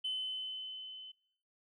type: tone with level ramp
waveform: sine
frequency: 3040 Hz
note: F#7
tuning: 46 cents sharp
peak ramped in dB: -32 to -47 dBFS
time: 0.04-1.12 s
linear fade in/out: 10 ms
effects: noise-tail reverb RT60 0.6 s tail -19 dB re dry + tanh soft clip ceiling -30 dBFS